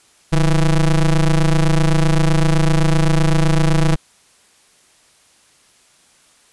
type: ring-modulated tone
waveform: square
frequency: 82.41 Hz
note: E2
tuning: in tune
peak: -9 dBFS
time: 0.32-3.96 s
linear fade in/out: 10 ms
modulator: 68.5 Hz
effects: white hiss -53 dBFS RMS until 6.52 s + resampled to 24000 Hz